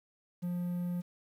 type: tone with quantisation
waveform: triangle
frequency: 176.5 Hz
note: F3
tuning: 19 cents sharp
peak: -30 dBFS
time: 0.42-1.02 s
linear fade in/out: 20 ms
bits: 10
effects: none